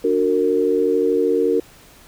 sine chord, D augmented, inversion none, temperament just, 293.7 / 367.1 / 458.9 Hz, D4 / F#4 / A#4, 0 / -14 / -27 cents, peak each -22 / -20 / -17 dBFS, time 0.04-1.6 s, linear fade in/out 5 ms, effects pink hiss -47 dBFS RMS until 2.07 s

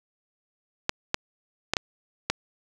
clicks, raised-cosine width 0.2 ms, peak -5 dBFS, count 5, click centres 0.894 / 1.144 / 1.736 / 1.768 / 2.3 s, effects none

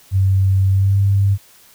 sine tone with pitch glide, 96 to 98.98 Hz, G2 to G2, -36 to +17 cents, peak -11 dBFS, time 0.11-1.38 s, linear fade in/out 50 ms, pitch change +53 cents, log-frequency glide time 0.7-0.98 s, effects white hiss -48 dBFS RMS until 1.74 s

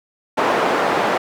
white band-pass noise, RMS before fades -18 dBFS, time 0.37-1.18 s, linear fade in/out 10 ms, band 300 to 1000 Hz, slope 12 dB/octave, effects none

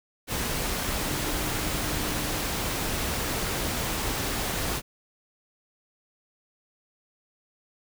sine tone in noise, 302 Hz, D4, 48 cents sharp, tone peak -37 dBFS, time 1.04-2.45 s, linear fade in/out 50 ms, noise pink, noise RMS -29 dBFS, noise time 0.27-4.82 s, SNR -11 dB, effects none

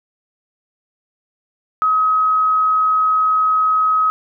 sine tone, 1271 Hz, D#6, 36 cents sharp, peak -12 dBFS, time 1.82-4.1 s, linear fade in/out 0 ms, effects none

